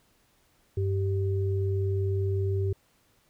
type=tone pair together; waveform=sine; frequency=97.2 / 388.8 Hz; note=G2 / G4; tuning=-14 / -14 cents; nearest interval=2 octaves; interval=2400 cents; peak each=-25 / -31 dBFS; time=0.77-2.73 s; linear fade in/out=5 ms; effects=pink hiss -66 dBFS RMS until 3.29 s